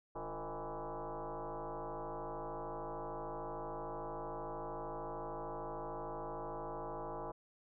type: tone with frequency modulation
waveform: sine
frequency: 188.6 Hz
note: F#3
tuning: 33 cents sharp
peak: -40 dBFS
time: 0.15-7.32 s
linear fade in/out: 10 ms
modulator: 162 Hz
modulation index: 5.8
effects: none